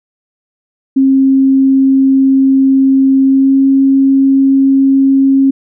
sine tone with pitch glide, 268.2 to 270.7 Hz, C4 to C#4, +43 to -41 cents, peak -5 dBFS, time 0.96-5.51 s, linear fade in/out 10 ms, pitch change +16 cents, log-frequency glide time 3.24-3.61 s, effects none

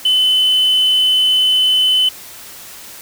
sine tone, 3028 Hz, F#7, 39 cents sharp, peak -8 dBFS, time 0.05-2.09 s, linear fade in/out 5 ms, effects tanh soft clip ceiling -8 dBFS + white hiss -35 dBFS RMS until 3.01 s

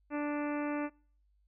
harmonic tone, 293.7 Hz, D4, in tune, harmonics 1 / 2 / 3 / 4 / 5 / 6 / 7 / 8 / 9, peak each -33 / -39 / -43 / -45 / -47 / -49 / -50 / -51 / -52 dBFS, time 0.1-0.9 s, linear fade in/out 50 ms, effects noise-tail reverb RT60 0.5 s tail -26 dB re dry + added 50 Hz sine -67 dBFS peak until 1.47 s

